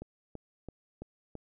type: click train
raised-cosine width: 2 ms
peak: -28 dBFS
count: 5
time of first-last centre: 0.02-1.353 s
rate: 3 Hz
effects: none